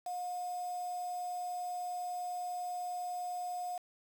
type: tone with quantisation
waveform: sine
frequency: 717 Hz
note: F5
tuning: 45 cents sharp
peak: -36 dBFS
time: 0.06-3.78 s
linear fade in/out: 5 ms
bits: 8
effects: none